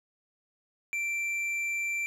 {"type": "tone with tanh clipping", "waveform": "sine", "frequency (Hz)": 2349, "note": "D7", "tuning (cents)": 0, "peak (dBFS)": -30, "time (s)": [0.93, 2.06], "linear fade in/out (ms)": 0, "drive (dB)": 7, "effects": []}